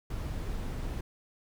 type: noise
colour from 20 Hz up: brown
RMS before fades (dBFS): -35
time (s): 0.1-1.01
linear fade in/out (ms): 5
effects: none